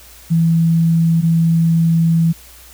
sine tone pair in turn, 165.1 / 165.1 Hz, E3 / E3, +3 / +3 cents, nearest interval unison, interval 0 cents, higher neither, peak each -10 dBFS, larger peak neither, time 0.3-1.22 / 1.22-2.33 s, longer second, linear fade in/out 20 ms, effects added 60 Hz sine -44 dBFS peak until 2.73 s + white hiss -42 dBFS RMS until 2.73 s

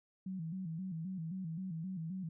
sine tone with vibrato, 174.61 Hz, F3, in tune, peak -38 dBFS, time 0.26-2.29 s, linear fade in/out 5 ms, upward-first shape square, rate 3.8 Hz, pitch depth 130 cents each way, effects none

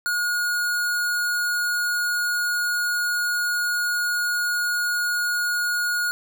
square tone, 1441 Hz, F#6, 46 cents flat, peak -22 dBFS, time 0.06-6.11 s, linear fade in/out 0 ms, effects none

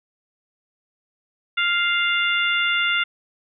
harmonic tone, 698.5 Hz, F5, in tune, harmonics 2 / 3 / 4 / 5, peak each -22 / -23 / -24 / -27 dBFS, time 1.57-3.04 s, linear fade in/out 10 ms, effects none

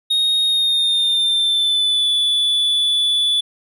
triangle tone with pitch glide, 3729 to 3459 Hz, A#7 to A7, 0 to -30 cents, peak -13 dBFS, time 0.1-3.41 s, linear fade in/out 10 ms, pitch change -130 cents, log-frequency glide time 0.45-2.09 s, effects none

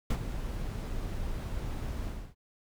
brown noise with ADSR envelope, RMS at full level -24 dBFS, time 0.1-2.35 s, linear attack 6 ms, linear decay 60 ms, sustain -11 dB, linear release 290 ms, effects none

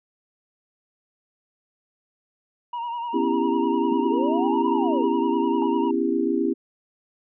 triangle tone with vibrato, 946 Hz, A#5, 25 cents sharp, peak -25 dBFS, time 2.73-5.91 s, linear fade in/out 5 ms, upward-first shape sine, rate 10 Hz, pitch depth 46 cents each way
sine chord, C# half-diminished seventh, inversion third, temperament just, 249.5 / 277.2 / 332.6 / 399.1 Hz, B3 / C#4 / E4 / G4, +18 / 0 / +16 / +31 cents, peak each -26 / -26 / -24 / -26 dBFS, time 3.13-6.54 s, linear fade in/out 20 ms
sine linear two-way sweep, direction up then down, 210 to 1015 to 361.2 Hz, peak -27 dBFS, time 3.91-5.08 s, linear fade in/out 10 ms, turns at 4.68 s
sine tone with exponential decay, 856 Hz, A5, 48 cents flat, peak -26 dBFS, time 5.62-5.75 s, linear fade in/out 1 ms, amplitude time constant 28 ms
effects resampled to 8000 Hz

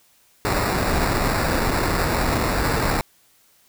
pink noise with sample-and-hold, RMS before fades -21 dBFS, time 0.45-3.01 s, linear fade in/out 0 ms, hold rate 3150 Hz, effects white hiss -58 dBFS RMS until 3.68 s

